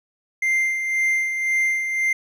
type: tone with tremolo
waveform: triangle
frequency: 2093 Hz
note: C7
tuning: in tune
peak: -15 dBFS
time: 0.42-2.13 s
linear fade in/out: 5 ms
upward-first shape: sine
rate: 1.9 Hz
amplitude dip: 50%
effects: none

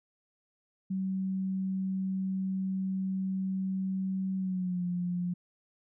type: tone with pitch glide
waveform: sine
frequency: 190 to 177.28 Hz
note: F#3 to F3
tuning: +46 to +26 cents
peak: -29 dBFS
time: 0.9-5.34 s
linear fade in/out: 10 ms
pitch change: -120 cents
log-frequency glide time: 4.37-4.84 s
effects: none

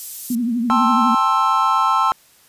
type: high-pass noise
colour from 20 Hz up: white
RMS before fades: -30 dBFS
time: 0-0.35 s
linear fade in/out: 0 ms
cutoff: 7000 Hz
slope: 12 dB/octave
type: tone with vibrato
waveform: sine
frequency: 236.7 Hz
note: A#3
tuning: 27 cents sharp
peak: -17 dBFS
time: 0.3-1.15 s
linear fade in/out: 5 ms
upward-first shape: triangle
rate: 12 Hz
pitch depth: 120 cents each way
type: chord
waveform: triangle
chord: A minor seventh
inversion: third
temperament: just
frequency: 792 / 880 / 1056 / 1320 Hz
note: G5 / A5 / C6 / E6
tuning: +18 / 0 / +16 / +2 cents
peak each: -22 / -19 / -16 / -16 dBFS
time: 0.7-2.12 s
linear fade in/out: 0 ms
effects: white hiss -52 dBFS RMS until 2.48 s + resampled to 32000 Hz

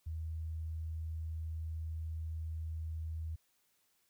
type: tone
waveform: sine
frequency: 80.1 Hz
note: E2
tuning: 49 cents flat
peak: -37 dBFS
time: 0.06-3.36 s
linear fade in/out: 10 ms
effects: white hiss -75 dBFS RMS until 4.09 s

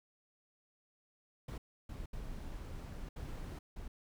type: noise bursts at uneven times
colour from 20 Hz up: brown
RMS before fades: -44 dBFS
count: 5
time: 1.48-1.58 / 1.89-2.06 / 2.13-3.09 / 3.16-3.59 / 3.76-3.88 s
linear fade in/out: 5 ms
effects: none

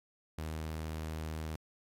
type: tone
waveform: sawtooth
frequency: 78.8 Hz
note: D#2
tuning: 23 cents sharp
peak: -33 dBFS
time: 0.38-1.56 s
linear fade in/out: 5 ms
effects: MP3 64 kbps

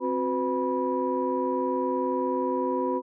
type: tone cluster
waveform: sine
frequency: 263.8 / 363.8 / 503 / 978 Hz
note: C4 / F#4 / B4 / B5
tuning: +14 / -29 / +32 / -17 cents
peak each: -29 dBFS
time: 0-3.02 s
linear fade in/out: 50 ms
effects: tanh soft clip ceiling -14 dBFS

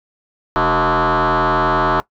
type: tone with frequency modulation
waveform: sine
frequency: 128.3 Hz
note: C3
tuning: 34 cents flat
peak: -10 dBFS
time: 0.56-2 s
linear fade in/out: 0 ms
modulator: 168 Hz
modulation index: 7.9
effects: noise-tail reverb RT60 0.1 s tail -20 dB re dry + tanh soft clip ceiling -12 dBFS

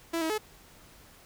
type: tone with pitch steps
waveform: sawtooth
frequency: 332.2 / 320.5 / 429.2 Hz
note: E4 / E4 / A4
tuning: +13 / -49 / -43 cents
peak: -24 dBFS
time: 0.13-0.382 s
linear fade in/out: 10 ms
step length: 84 ms
effects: pink hiss -55 dBFS RMS until 1.25 s

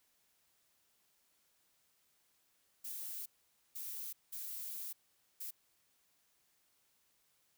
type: noise bursts at uneven times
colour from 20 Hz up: violet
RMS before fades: -44 dBFS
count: 4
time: 2.84-3.26 / 3.75-4.13 / 4.32-4.93 / 5.4-5.51 s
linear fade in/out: 10 ms
effects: white hiss -75 dBFS RMS until 7.57 s

